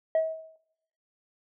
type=tone with exponential decay; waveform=sine; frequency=641 Hz; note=E5; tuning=49 cents flat; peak=-17 dBFS; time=0.15-0.56 s; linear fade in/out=2 ms; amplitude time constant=87 ms; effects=noise-tail reverb RT60 0.8 s tail -18 dB re dry + tanh soft clip ceiling -19 dBFS